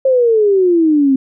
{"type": "exponential sweep", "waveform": "sine", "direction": "down", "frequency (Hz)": [539, 261.6], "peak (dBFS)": -8, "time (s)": [0.05, 1.16], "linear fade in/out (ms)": 5, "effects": []}